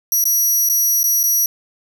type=tone with dropouts; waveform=15% pulse; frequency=5800 Hz; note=F#8; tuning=35 cents flat; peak=-8 dBFS; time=0.12-1.46 s; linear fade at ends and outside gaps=2 ms; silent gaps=0.241-0.254 / 0.69-0.697 / 1.032-1.04 / 1.232-1.237 s; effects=none